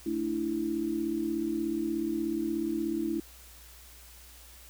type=chord; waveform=sine; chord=A suspended fourth; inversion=none; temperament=just; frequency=220 / 293.3 / 330 Hz; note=A3 / D4 / E4; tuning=0 / -2 / +2 cents; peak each=-36 / -34 / -30 dBFS; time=0.06-3.2 s; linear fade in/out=5 ms; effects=added 60 Hz sine -53 dBFS peak until 4.69 s + white hiss -53 dBFS RMS until 4.69 s